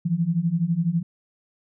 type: beating tone pair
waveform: sine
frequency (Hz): 161.6 / 173.6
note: E3 / F3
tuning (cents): -34 / -10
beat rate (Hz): 12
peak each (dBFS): -24 / -22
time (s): 0.05-1.03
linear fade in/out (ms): 10
effects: none